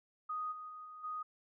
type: tone with level steps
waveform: sine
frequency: 1244.5 Hz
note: D#6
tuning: in tune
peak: -36 / -44 / -46 / -48 / -38 dBFS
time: 0.29-1.23 s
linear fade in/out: 10 ms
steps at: 0.51 / 0.68 / 0.84 / 1.03 s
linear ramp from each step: 20 ms
effects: none